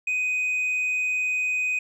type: tone with tanh clipping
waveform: sine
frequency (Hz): 2501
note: D#7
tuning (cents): +8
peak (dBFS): -23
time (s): 0.07-1.79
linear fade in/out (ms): 5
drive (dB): 2
effects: none